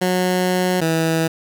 15% pulse tone pair in turn, 182.5 / 162.59 Hz, F#3 / E3, -24 / -24 cents, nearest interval major second, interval 200 cents, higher first, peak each -10 dBFS, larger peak neither, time 0.01-0.81 / 0.81-1.28 s, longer first, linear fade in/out 10 ms, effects none

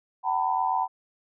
sine tone cluster, 760 / 904 / 992 Hz, F#5 / A5 / B5, +46 / +47 / +7 cents, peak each -27 dBFS, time 0.23-0.88 s, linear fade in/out 50 ms, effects none

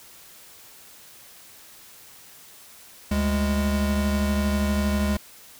square tone pair together, 72.6 / 205.3 Hz, D2 / G#3, -19 / -20 cents, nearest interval octave + tritone, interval 1799 cents, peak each -25 / -24 dBFS, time 3.11-5.17 s, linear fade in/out 5 ms, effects white hiss -48 dBFS RMS until 5.59 s

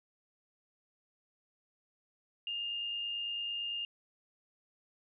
sine tone with amplitude modulation, 2819 Hz, F7, 16 cents sharp, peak -33 dBFS, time 2.47-3.85 s, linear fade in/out 2 ms, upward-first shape sine, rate 109 Hz, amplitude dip 35%, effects none

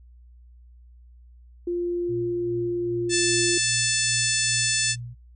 sine tone, 349.2 Hz, F4, in tune, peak -23 dBFS, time 1.67-3.58 s, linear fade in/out 5 ms
sine tone with tremolo, 120 Hz, B2, 49 cents flat, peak -32 dBFS, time 2.08-5.15 s, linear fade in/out 20 ms, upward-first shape sine, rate 2.5 Hz, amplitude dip 65%
harmonic tone, 880 Hz, A5, in tune, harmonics 2 / 3 / 4 / 5 / 6 / 7 / 8 / 9 / 10, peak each -30 / -30 / -30 / -30 / -30 / -30 / -30 / -30 / -30 dBFS, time 3.09-4.96 s, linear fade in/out 50 ms
effects noise-tail reverb RT60 0.1 s tail -19 dB re dry + added 60 Hz sine -47 dBFS peak until 5.35 s

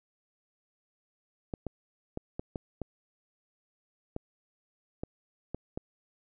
clicks, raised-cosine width 2 ms, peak -21 dBFS, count 10, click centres 1.538 / 1.667 / 2.174 / 2.395 / 2.558 / 2.817 / 4.164 / 5.035 / 5.546 / 5.775 s, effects none

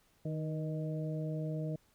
harmonic tone with a mistuned harmonic, 155.56 Hz, D#3, in tune, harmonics 1 / 2 / 3 / 4, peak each -35 / -43 / -45 / -44 dBFS, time 0.25-1.76 s, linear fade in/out 5 ms, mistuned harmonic 3, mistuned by +38 cents, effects pink hiss -70 dBFS RMS until 1.94 s

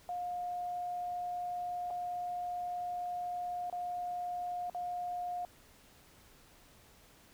sine tone with dropouts, 712 Hz, F5, 33 cents sharp, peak -35 dBFS, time 0.09-5.45 s, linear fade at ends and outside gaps 1 ms, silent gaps 1.904-1.908 / 3.699-3.726 / 4.698-4.747 s, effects pink hiss -61 dBFS RMS until 7.33 s

